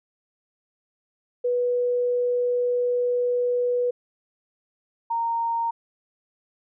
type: tone pair in turn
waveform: sine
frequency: 490 / 925 Hz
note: B4 / A#5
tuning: -14 / -14 cents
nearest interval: major seventh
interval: 1100 cents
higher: second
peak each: -20 / -22 dBFS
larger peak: first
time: 1.44-3.91 / 5.1-5.71 s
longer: first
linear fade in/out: 10 ms
effects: none